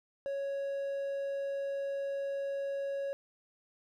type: tone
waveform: triangle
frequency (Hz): 554.4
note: C#5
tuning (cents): 0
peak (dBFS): -31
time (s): 0.26-3.13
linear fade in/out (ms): 0
effects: none